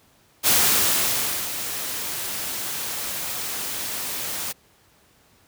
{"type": "noise with ADSR envelope", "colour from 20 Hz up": "white", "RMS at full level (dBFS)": -17, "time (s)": [0.43, 4.53], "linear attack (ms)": 43, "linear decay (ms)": 1000, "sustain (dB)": -12, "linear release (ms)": 19, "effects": ["pink hiss -58 dBFS RMS until 5.47 s", "high-pass 60 Hz 12 dB/octave"]}